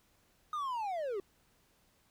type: linear sweep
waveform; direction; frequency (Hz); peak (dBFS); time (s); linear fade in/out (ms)
triangle; down; 1251 to 369.7; -32; 0.53-1.2; 2
effects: pink hiss -70 dBFS RMS until 2.1 s